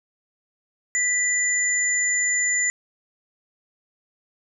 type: tone pair together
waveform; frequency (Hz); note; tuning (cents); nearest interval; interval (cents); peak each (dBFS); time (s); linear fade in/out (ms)
sine; 1975.5 / 7040; B6 / A8; 0 / 0; octave + minor seventh; 2200; -22; 0.95-2.7; 0
effects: none